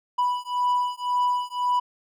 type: beating tone pair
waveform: triangle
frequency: 985 / 986.9 Hz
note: B5 / B5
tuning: -5 / -2 cents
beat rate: 1.9 Hz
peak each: -23 dBFS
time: 0.18-1.8 s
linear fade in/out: 10 ms
effects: none